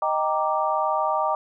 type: chord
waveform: sine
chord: Eb major seventh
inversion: none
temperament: equal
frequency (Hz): 622.3 / 784 / 932.3 / 1174.7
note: Eb5 / G5 / Bb5 / D6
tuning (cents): 0 / 0 / 0 / 0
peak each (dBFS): -26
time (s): 0.02-1.35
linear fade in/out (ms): 2
effects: none